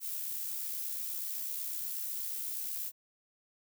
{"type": "noise with amplitude modulation", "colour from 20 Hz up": "violet", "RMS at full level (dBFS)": -36, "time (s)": [0, 2.92], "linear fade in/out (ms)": 50, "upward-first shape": "sine", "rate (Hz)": 68.2, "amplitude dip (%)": 35, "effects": []}